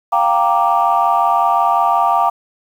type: chord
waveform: sine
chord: G minor seventh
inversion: third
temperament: equal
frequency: 698.5 / 784 / 932.3 / 1174.7 Hz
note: F5 / G5 / Bb5 / D6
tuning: 0 / 0 / 0 / 0 cents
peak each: -16 dBFS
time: 0.12-2.3 s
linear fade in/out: 10 ms
effects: tanh soft clip ceiling -3 dBFS + 7-bit